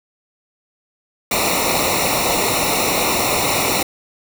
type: noise with comb filter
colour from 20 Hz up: pink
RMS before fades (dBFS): -18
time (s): 1.31-3.83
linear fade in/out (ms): 5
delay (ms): 0.62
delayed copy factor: -0.9
effects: none